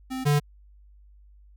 square tone pair in turn, 260.3 / 146.09 Hz, C4 / D3, -9 / -9 cents, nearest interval minor seventh, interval 1000 cents, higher first, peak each -30 / -19 dBFS, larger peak second, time 0.1-0.25 / 0.25-0.4 s, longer neither, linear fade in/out 20 ms, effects added 50 Hz sine -50 dBFS peak until 1.56 s

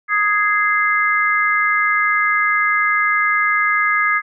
sine chord, Ab major, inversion second, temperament just, 1245.9 / 1661.2 / 2077 Hz, Eb6 / Ab6 / C7, +2 / 0 / -13 cents, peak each -18 dBFS, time 0.08-4.22 s, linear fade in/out 50 ms, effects none

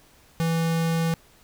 square tone, 164.81 Hz, E3, in tune, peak -22 dBFS, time 0.4-1.14 s, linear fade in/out 0 ms, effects pink hiss -56 dBFS RMS until 1.43 s

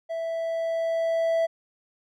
triangle tone with level ramp, 659.3 Hz, E5, in tune, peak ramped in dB -26 to -18 dBFS, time 0.09-1.47 s, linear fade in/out 20 ms, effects none

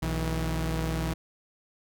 sawtooth tone pair together, 60.2 / 161.17 Hz, B1 / E3, -44 / -39 cents, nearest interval octave + perfect fourth, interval 1705 cents, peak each -26 dBFS, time 0.02-1.14 s, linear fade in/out 10 ms, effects none

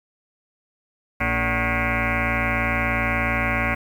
sine tone with frequency modulation, 1096 Hz, C#6, 20 cents flat, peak -19 dBFS, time 1.2-3.75 s, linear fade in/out 10 ms, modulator 173 Hz, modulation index 7.4, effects 8-bit

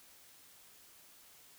silence, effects white hiss -60 dBFS RMS until 1.58 s

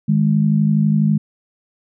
sine tone pair together, 155.6 / 207.7 Hz, D#3 / G#3, 0 / 0 cents, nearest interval perfect fourth, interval 500 cents, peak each -15 dBFS, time 0.08-1.18 s, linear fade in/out 10 ms, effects none

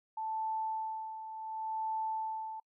sine tone with tremolo, 880 Hz, A5, in tune, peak -32 dBFS, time 0.17-2.6 s, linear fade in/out 5 ms, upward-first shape sine, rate 0.69 Hz, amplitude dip 65%, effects noise-tail reverb RT60 0.1 s tail -25 dB re dry

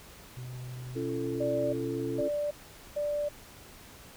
triangle tone with pitch glide, 125.7 to 124.18 Hz, B2 to B2, +31 to +10 cents, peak -36 dBFS, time 0.37-2.21 s, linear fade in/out 0 ms, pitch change -21 cents, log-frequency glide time 1.05-1.11 s
sine chord, Db augmented, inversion none, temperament equal with one note detuned, 277.2 / 342 / 440 Hz, Db4 / F4 / A4, 0 / -36 / 0 cents, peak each -35 dBFS, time 0.95-2.29 s, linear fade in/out 20 ms
sine tone bursts, 587.3 Hz, D5, in tune, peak -28 dBFS, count 3, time 1.4-3.29 s, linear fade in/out 10 ms, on 330 ms, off 450 ms
effects pink hiss -51 dBFS RMS until 4.16 s

